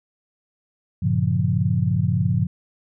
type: chord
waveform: sine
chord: G half-diminished seventh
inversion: none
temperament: equal with one note detuned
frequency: 98 / 116.54 / 139.96 / 174.61 Hz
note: G2 / Bb2 / Db3 / F3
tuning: 0 / 0 / +17 / 0 cents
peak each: -23 dBFS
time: 1.02-2.47 s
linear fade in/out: 10 ms
effects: none